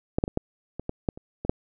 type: clicks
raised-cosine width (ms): 2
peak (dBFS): -10 / -8 / -17 / -10 / -19 / -15 / -10 / -27 / -18 / -6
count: 10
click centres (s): 0.185 / 0.239 / 0.279 / 0.374 / 0.796 / 0.894 / 1.088 / 1.175 / 1.45 / 1.495
effects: none